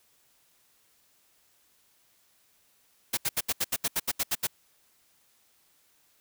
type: noise bursts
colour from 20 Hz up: white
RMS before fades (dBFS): -27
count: 12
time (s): 3.13-4.471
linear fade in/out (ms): 10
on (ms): 43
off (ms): 75
effects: white hiss -66 dBFS RMS until 6.2 s